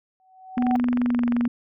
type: tone with exponential growth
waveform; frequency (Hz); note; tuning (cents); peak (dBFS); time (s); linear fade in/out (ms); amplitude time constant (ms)
sine; 752; F#5; +28; -20; 0.2-0.76; 0; 120
type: tone with pitch glide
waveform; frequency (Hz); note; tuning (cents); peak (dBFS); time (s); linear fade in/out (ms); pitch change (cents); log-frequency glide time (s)
sine; 244.7 to 239.4; B3 to A#3; -16 to +46; -19; 0.57-1.48; 5; -38; 1.02-1.26
type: click train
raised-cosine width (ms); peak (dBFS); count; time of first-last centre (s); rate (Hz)
0.5; -16; 21; 0.58-1.453; 22.9
effects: none